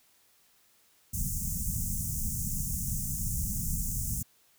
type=band-stop noise; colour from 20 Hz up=pink; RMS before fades=-32 dBFS; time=1.13-4.23 s; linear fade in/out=10 ms; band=210 to 6300 Hz; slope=48 dB/octave; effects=white hiss -65 dBFS RMS until 4.58 s